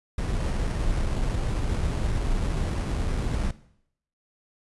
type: noise with sample-and-hold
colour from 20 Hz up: brown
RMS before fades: -26 dBFS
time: 0.18-3.51 s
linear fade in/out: 5 ms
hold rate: 3675 Hz
effects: noise-tail reverb RT60 0.7 s tail -17 dB re dry + resampled to 24000 Hz